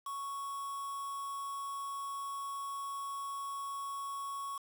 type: tone with quantisation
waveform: triangle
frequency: 1108.7 Hz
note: C#6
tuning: in tune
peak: -36 dBFS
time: 0.06-4.58 s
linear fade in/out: 5 ms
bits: 8
effects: none